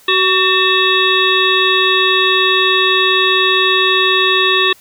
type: harmonic tone with a mistuned harmonic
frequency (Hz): 377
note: F#4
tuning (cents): +32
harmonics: 1 / 3 / 5 / 7 / 9 / 10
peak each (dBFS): -17 / -17 / -17 / -17 / -17 / -17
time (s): 0.08-4.73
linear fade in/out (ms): 5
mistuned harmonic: 5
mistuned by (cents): -74
effects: white hiss -46 dBFS RMS until 4.8 s